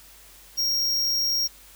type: tone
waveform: square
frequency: 5588 Hz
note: F8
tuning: in tune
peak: -22 dBFS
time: 0.57-1.48 s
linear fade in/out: 20 ms
effects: added 48 Hz sine -55 dBFS peak until 1.75 s + white hiss -50 dBFS RMS until 1.75 s